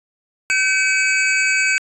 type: tone cluster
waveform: square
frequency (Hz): 1538 / 2275 / 2560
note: G6 / C#7 / D#7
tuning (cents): -33 / +44 / +49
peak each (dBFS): -20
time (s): 0.5-1.78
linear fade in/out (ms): 0
effects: resampled to 22050 Hz